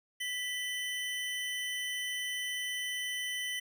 square tone pair together, 1975.5 / 3045 Hz, B6 / F#7, 0 / +49 cents, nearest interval perfect fifth, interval 749 cents, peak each -37 / -38 dBFS, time 0.2-3.6 s, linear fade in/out 10 ms, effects none

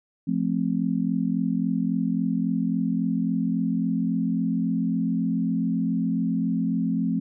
sine chord, F major, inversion none, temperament just, 174.61 / 218.3 / 261.9 Hz, F3 / A3 / C4, 0 / -13 / +2 cents, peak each -26 dBFS, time 0.27-7.2 s, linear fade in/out 10 ms, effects none

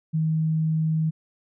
sine tone, 158.5 Hz, D#3, 32 cents sharp, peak -20 dBFS, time 0.13-1.11 s, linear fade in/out 20 ms, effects none

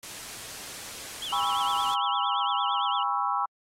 white noise, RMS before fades -39 dBFS, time 0.03-1.94 s, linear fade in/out 0 ms
sine tone with vibrato, 3136 Hz, G7, in tune, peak -32 dBFS, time 1.22-3.03 s, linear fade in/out 2 ms, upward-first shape triangle, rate 8.8 Hz, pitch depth 200 cents each way
sine chord, C# minor seventh, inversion second, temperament equal with one note detuned, 809.3 / 987.8 / 1108.7 / 1318.5 Hz, G#5 / B5 / C#6 / E6, -45 / 0 / 0 / 0 cents, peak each -30 dBFS, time 1.32-3.46 s, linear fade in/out 10 ms
effects low-pass 10000 Hz 12 dB/octave + AAC 48 kbps

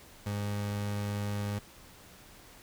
30% pulse tone, 102.5 Hz, G#2, 22 cents flat, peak -29 dBFS, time 0.26-1.59 s, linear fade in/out 5 ms, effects pink hiss -54 dBFS RMS until 2.62 s

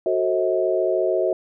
sine chord, F# diminished seventh, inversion none, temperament just, 370 / 444 / 532.8 / 639.4 Hz, F#4 / A4 / C5 / Eb5, 0 / +16 / +31 / +47 cents, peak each -22 / -27 / -25 / -22 dBFS, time 0.06-1.33 s, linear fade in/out 2 ms, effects none

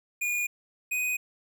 square tone pair in turn, 2438 / 2495 Hz, D#7 / D#7, -36 / +4 cents, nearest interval unison, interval 40 cents, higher second, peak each -27 dBFS, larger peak neither, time 0.21-0.47 / 0.91-1.17 s, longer neither, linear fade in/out 10 ms, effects none

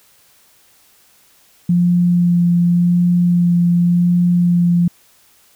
sine tone with vibrato, 174.61 Hz, F3, in tune, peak -10 dBFS, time 1.69-4.88 s, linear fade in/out 5 ms, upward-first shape sine, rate 0.89 Hz, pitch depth 12 cents each way, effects white hiss -52 dBFS RMS until 5.55 s

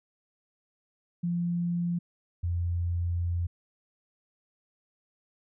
sine tone pair in turn, 173.1 / 86.55 Hz, F3 / F2, -15 / -15 cents, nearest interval octave, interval 1200 cents, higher first, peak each -26 dBFS, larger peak neither, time 1.23-1.99 / 2.43-3.47 s, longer second, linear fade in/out 10 ms, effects none

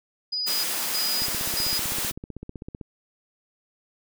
sine tone with tremolo, 4943 Hz, D#8, 12 cents flat, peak -25 dBFS, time 0.32-1.79 s, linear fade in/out 10 ms, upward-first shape square, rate 1.6 Hz, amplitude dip 80%
white high-pass noise, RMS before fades -28 dBFS, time 0.46-2.12 s, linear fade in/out 20 ms, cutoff 170 Hz, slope 24 dB/octave
click train, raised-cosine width 3 ms, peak -23 dBFS, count 26, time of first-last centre 1.22-2.812 s, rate 15.7 Hz
effects none

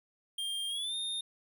square tone with pitch glide, 3200 to 3655 Hz, G7 to A#7, +35 to -35 cents, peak -34 dBFS, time 0.38-1.21 s, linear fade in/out 5 ms, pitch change +230 cents, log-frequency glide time 0.68-0.95 s, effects none

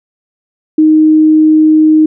sine tone, 311.1 Hz, D#4, in tune, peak -3 dBFS, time 0.78-2.06 s, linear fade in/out 5 ms, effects none

